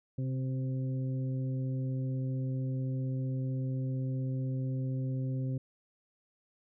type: harmonic tone with a mistuned harmonic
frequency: 130.81 Hz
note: C3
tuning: in tune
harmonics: 1 / 2 / 3 / 4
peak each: -31 / -39 / -49 / -48 dBFS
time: 0.18-5.58 s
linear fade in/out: 5 ms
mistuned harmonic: 3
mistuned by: -15 cents
effects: none